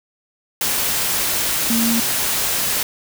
sine tone in noise, 230 Hz, A#3, 23 cents flat, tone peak -17 dBFS, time 1.7-2 s, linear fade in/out 2 ms, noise white, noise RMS -20 dBFS, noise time 0.61-2.83 s, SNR 0 dB, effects none

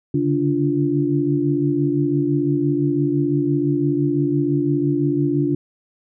sine tone cluster, 140.4 / 146.3 / 291.2 / 347.8 Hz, C#3 / D3 / D4 / F4, +22 / -6 / -15 / -7 cents, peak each -23 / -26 / -19 / -22 dBFS, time 0.14-5.55 s, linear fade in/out 5 ms, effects none

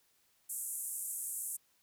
pink band-pass noise, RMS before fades -40 dBFS, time 0.49-1.57 s, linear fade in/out 10 ms, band 7800 to 13000 Hz, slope 48 dB/octave, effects white hiss -72 dBFS RMS until 1.82 s

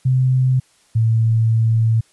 sine tone pair in turn, 129.1 / 112.78 Hz, C3 / A2, -23 / +43 cents, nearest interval major second, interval 234 cents, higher first, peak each -12 / -12 dBFS, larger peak neither, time 0.05-0.6 / 0.95-2.01 s, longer second, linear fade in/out 10 ms, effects white hiss -56 dBFS RMS until 2.12 s + resampled to 24000 Hz

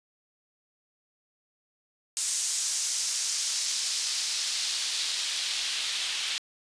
white noise with band-pass filter sweep, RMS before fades -30 dBFS, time 2.17-6.38 s, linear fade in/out 0 ms, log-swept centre 7100 to 3200 Hz, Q 1.6, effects resampled to 22050 Hz

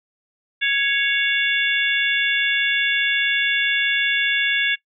harmonic tone with a mistuned harmonic, 554.4 Hz, C#5, in tune, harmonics 3 / 4 / 5 / 6, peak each -21 / -22 / -23 / -24 dBFS, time 0.61-4.76 s, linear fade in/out 20 ms, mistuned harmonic 6, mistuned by +69 cents, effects noise-tail reverb RT60 0.1 s tail -21 dB re dry

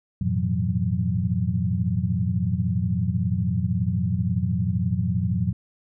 sine tone cluster, 90.2 / 108.2 / 120.7 / 166.7 / 183 Hz, F#2 / A2 / B2 / E3 / F#3, -44 / -29 / -39 / +20 / -19 cents, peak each -27 / -28 / -27 / -29 / -26 dBFS, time 0.21-5.53 s, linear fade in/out 5 ms, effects none

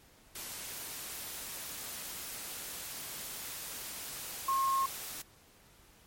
sine tone in noise, 1076 Hz, C6, 48 cents sharp, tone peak -27 dBFS, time 4.48-4.86 s, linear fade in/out 5 ms, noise white, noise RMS -42 dBFS, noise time 0.35-5.22 s, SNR +12 dB, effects pink hiss -61 dBFS RMS until 6.06 s + MP3 64 kbps

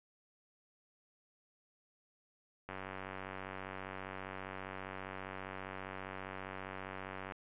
click train, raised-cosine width 0.5 ms, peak -28 dBFS, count 441, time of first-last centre 2.69-7.322 s, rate 95 Hz, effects resampled to 8000 Hz

